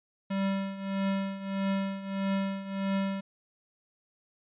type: tone with tremolo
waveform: square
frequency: 194.9 Hz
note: G3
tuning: 10 cents flat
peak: -26 dBFS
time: 0.3-3.21 s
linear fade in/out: 10 ms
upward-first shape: triangle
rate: 1.6 Hz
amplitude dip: 80%
effects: resampled to 8000 Hz